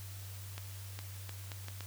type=accelerating click train; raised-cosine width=0.2 ms; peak=-26 dBFS; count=6; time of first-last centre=0.58-1.807 s; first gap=410 ms; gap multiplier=0.74; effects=added 97 Hz sine -44 dBFS peak until 1.86 s + white hiss -52 dBFS RMS until 1.86 s